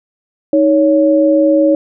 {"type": "tone pair together", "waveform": "sine", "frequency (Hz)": [313.2, 559.3], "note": ["D#4", "C#5"], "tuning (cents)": [11, 15], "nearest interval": "minor seventh", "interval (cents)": 1004, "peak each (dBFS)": -10, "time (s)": [0.53, 1.75], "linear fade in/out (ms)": 2, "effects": []}